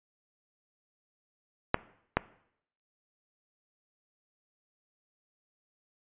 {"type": "clicks", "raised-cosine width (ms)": 0.5, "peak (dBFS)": [-7, -8], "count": 2, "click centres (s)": [1.744, 2.17], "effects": ["noise-tail reverb RT60 0.7 s tail -19 dB re dry", "resampled to 8000 Hz"]}